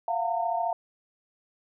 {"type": "tone cluster", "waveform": "sine", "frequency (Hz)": [687, 721, 910], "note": ["F5", "F#5", "A#5"], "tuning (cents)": [-29, -45, -42], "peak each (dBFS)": [-28, -31, -30], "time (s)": [0.08, 0.73], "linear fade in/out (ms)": 2, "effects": []}